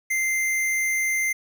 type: tone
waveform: square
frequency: 2086 Hz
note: C7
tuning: 6 cents flat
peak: -22 dBFS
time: 0.1-1.33 s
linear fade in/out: 10 ms
effects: 10-bit